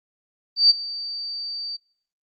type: tone with ADSR envelope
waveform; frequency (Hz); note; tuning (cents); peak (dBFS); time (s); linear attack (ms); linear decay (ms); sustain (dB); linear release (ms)
sine; 4626; D8; -27; -9; 0.56-1.77; 140; 21; -19; 16
effects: noise-tail reverb RT60 0.5 s tail -24 dB re dry + Opus 32 kbps